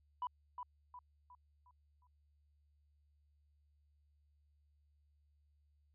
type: tone with echo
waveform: sine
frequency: 989 Hz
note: B5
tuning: 2 cents sharp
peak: -35 dBFS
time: 0.22-0.27 s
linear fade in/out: 2 ms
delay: 360 ms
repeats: 5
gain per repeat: -7 dB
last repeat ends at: 2.07 s
effects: tanh soft clip ceiling -34 dBFS + added 73 Hz sine -70 dBFS peak until 5.94 s